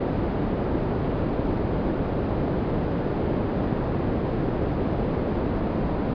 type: low-pass noise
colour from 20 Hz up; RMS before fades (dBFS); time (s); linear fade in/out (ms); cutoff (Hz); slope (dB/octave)
white; -25; 0-6.14; 10; 400; 12
effects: resampled to 11025 Hz